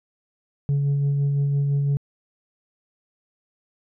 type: tone with tremolo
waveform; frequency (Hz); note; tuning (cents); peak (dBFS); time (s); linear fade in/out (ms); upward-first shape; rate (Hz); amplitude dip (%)
sine; 141.4; C#3; +35; -15; 0.69-1.97; 0; sine; 5.9; 30
effects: tanh soft clip ceiling -17 dBFS